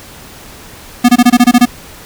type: tone bursts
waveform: square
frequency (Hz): 243.8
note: B3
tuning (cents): -22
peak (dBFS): -3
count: 9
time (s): 1.04-1.656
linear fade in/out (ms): 10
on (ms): 48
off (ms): 23
effects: pink hiss -34 dBFS RMS until 2.05 s